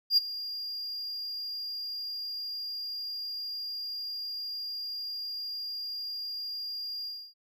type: tone with ADSR envelope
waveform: triangle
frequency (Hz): 4811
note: D8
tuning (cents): +41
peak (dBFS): -16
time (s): 0.1-7.34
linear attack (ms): 73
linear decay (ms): 19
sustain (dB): -17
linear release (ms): 290
effects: none